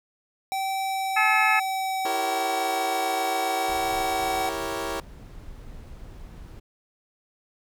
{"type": "tone with pitch glide", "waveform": "square", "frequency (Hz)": [772, 756.5], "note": ["G5", "F#5"], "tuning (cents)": [-27, 38], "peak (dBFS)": -26, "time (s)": [0.52, 4.49], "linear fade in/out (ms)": 0, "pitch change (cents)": -35, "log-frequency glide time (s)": [0.78, 2.93]}
{"type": "harmonic tone", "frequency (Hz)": 430, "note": "A4", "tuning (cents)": -40, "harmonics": [2, 3, 4, 5, 6], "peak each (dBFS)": [-25, -25, -25, -25, -25], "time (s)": [1.16, 1.6], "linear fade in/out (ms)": 10}
{"type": "chord", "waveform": "20% pulse", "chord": "E diminished seventh", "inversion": "none", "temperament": "equal", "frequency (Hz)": [329.6, 392, 466.2, 554.4], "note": ["E4", "G4", "Bb4", "Db5"], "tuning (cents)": [0, 0, 0, 0], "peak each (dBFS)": -29, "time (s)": [2.05, 5], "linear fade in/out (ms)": 2}
{"type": "noise", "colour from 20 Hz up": "brown", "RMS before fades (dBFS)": -42, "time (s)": [3.68, 6.6], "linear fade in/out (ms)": 10}
{"effects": []}